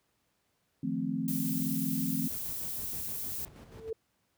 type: chord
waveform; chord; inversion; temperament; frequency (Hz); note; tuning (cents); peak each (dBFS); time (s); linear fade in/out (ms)
sine; F dominant seventh; third; equal; 155.56 / 174.61 / 220 / 261.6; Eb3 / F3 / A3 / C4; 0 / 0 / 0 / 0; -38 / -36 / -35 / -33; 0.83-2.28; 5
type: noise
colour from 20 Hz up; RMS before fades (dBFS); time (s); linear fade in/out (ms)
violet; -37; 1.28-3.45; 0
type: noise with tremolo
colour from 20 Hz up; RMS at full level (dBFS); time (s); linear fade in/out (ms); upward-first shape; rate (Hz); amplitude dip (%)
brown; -43; 2.29-3.91; 20; square; 6.3; 50
type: tone with exponential growth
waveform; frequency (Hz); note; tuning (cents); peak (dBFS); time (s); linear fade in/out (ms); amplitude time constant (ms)
sine; 445.8; A4; +23; -30; 3.67-3.93; 5; 55
effects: pink hiss -75 dBFS RMS until 4.37 s + high-pass 80 Hz 12 dB/octave